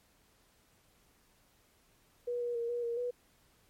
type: tone with pitch steps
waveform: sine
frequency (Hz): 484.4 / 480.2 / 467.7 / 480.1 / 468.9 / 489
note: B4 / B4 / A#4 / B4 / A#4 / B4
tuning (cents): -34 / -49 / +6 / -49 / +10 / -17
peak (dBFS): -32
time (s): 2.27-3.11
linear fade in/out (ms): 10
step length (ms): 140
effects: pink hiss -68 dBFS RMS until 3.69 s + MP3 64 kbps